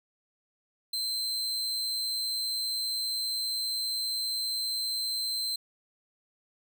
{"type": "tone", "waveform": "40% pulse", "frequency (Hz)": 4105, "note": "C8", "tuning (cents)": -34, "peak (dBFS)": -28, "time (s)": [0.93, 5.56], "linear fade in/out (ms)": 5, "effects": []}